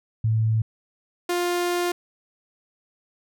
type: tone pair in turn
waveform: sine / sawtooth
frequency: 110.8 / 351.8 Hz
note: A2 / F4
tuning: +13 / +13 cents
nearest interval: octave + minor sixth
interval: 2000 cents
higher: second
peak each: -18 / -18 dBFS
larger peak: neither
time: 0.24-0.62 / 1.29-1.92 s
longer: second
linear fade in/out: 5 ms
effects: none